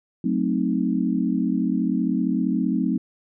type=chord; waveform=sine; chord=F# diminished seventh; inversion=none; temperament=equal with one note detuned; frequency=185 / 220 / 260.4 / 311.1 Hz; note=F#3 / A3 / C4 / Eb4; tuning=0 / 0 / -8 / 0 cents; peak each=-25 / -25 / -24 / -27 dBFS; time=0.24-2.98 s; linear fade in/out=5 ms; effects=none